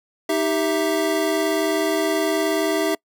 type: tone cluster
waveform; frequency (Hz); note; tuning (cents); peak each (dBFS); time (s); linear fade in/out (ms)
square; 313 / 392 / 659; D#4 / G4 / E5; +10 / 0 / -1; -24; 0.29-2.95; 5
effects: noise-tail reverb RT60 0.1 s tail -26 dB re dry